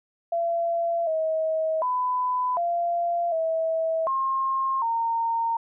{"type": "tone with pitch steps", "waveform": "sine", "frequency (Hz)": [678, 637, 1001, 689, 649, 1068, 919], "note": ["E5", "D#5", "B5", "F5", "E5", "C6", "A#5"], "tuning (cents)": [49, 41, 23, -24, -27, 35, -25], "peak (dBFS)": -22, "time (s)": [0.32, 5.57], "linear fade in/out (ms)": 5, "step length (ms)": 750, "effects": []}